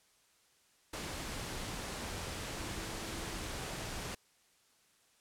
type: tone in noise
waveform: sine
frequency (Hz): 329.6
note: E4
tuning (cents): 0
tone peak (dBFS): -50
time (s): 2.5-3.33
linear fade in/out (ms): 5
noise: pink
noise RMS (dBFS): -41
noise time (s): 0.93-4.15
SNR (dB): -12
effects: white hiss -69 dBFS RMS until 5.2 s + low-pass 10000 Hz 12 dB/octave